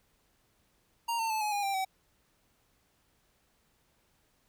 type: tone with pitch steps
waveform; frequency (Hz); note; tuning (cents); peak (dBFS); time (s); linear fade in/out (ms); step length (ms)
square; 932.3 / 901.6 / 871.9 / 843.2 / 815.4 / 788.5 / 762.5; A#5 / A5 / A5 / G#5 / G#5 / G5 / G5; 0 / +42 / -16 / +26 / -32 / +10 / -48; -30; 1.08-1.85; 10; 110
effects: pink hiss -71 dBFS RMS until 4.48 s